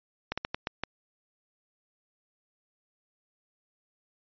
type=slowing click train; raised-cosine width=0.3 ms; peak=-14 dBFS; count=6; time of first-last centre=0.32-0.836 s; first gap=56 ms; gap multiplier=1.31; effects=resampled to 11025 Hz